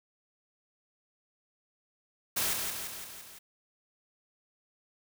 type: noise with echo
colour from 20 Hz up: white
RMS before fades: -30 dBFS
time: 2.36-2.54 s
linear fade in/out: 10 ms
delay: 170 ms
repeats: 5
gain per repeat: -4 dB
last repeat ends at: 3.39 s
effects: none